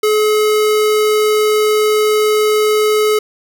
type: tone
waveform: square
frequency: 426.5 Hz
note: G#4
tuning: 46 cents sharp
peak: -11 dBFS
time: 0.03-3.19 s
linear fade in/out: 5 ms
effects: none